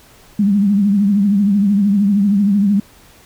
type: tone with vibrato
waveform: sine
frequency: 201.5 Hz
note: G3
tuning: 48 cents sharp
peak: -10 dBFS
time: 0.39-2.8 s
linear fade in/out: 5 ms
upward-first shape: triangle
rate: 13 Hz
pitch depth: 92 cents each way
effects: pink hiss -46 dBFS RMS until 3.25 s